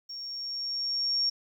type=tone with level ramp; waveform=sine; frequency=5530 Hz; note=F8; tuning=18 cents flat; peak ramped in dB=-37 to -23 dBFS; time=0.09-1.3 s; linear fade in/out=10 ms; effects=10-bit